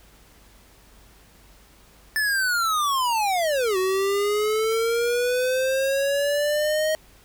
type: linear two-way sweep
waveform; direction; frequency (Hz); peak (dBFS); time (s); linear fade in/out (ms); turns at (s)
square; down then up; 1762 to 370 to 629; -21; 2.16-6.95; 0; 3.77
effects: added 50 Hz sine -55 dBFS peak until 7.24 s + pink hiss -54 dBFS RMS until 7.24 s